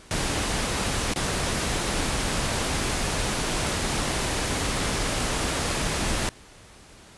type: noise with dropouts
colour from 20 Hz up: pink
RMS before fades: -26 dBFS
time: 0.11-6.29 s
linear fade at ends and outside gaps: 0 ms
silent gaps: 1.136-1.16 s
effects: pink hiss -49 dBFS RMS until 7.17 s + resampled to 24000 Hz